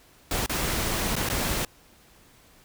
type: noise with dropouts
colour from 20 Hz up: pink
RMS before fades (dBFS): -27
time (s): 0.31-1.65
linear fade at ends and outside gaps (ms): 2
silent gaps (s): 0.462-0.495 / 1.155-1.164 / 1.289-1.299
effects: pink hiss -56 dBFS RMS until 2.64 s